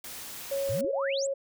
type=noise; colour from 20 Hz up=white; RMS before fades=-41 dBFS; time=0.04-0.81 s; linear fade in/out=2 ms
type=tone with pitch glide; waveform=sine; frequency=552 to 548.2 Hz; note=C#5 to C#5; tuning=-7 to -19 cents; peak=-27 dBFS; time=0.51-1.34 s; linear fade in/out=10 ms; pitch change=-12 cents; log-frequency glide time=0.65-1.15 s
type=clicks; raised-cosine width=2 ms; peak=-33 dBFS; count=2; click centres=0.689 / 0.846 s
type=exponential sweep; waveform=sine; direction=up; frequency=89.2 to 8372 Hz; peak=-32 dBFS; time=0.69-1.27 s; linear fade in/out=10 ms
effects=none